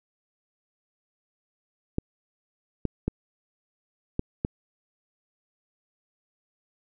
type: clicks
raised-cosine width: 3 ms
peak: -12 dBFS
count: 5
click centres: 1.984 / 2.853 / 3.08 / 4.194 / 4.449 s
effects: none